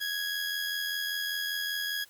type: tone with amplitude modulation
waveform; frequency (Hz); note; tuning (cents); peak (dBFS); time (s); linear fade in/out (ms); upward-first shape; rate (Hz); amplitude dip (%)
20% pulse; 1661.2; G#6; 0; -24; 0-2.05; 20; sine; 85.1; 40
effects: white hiss -58 dBFS RMS until 2.09 s